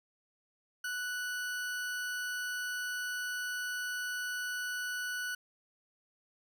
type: tone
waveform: 40% pulse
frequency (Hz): 1480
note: F#6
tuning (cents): 0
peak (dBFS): -34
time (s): 0.84-5.35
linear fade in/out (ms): 5
effects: none